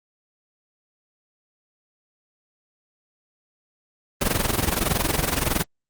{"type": "noise with amplitude modulation", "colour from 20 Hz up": "pink", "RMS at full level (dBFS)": -19, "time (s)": [4.21, 5.63], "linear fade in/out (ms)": 5, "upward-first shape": "sine", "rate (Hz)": 21.6, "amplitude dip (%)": 80, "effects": ["Opus 24 kbps"]}